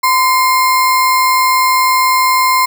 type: tone with sample-and-hold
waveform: sine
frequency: 1026 Hz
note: C6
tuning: 34 cents flat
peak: -8 dBFS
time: 0.03-2.66 s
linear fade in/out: 10 ms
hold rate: 3150 Hz
effects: none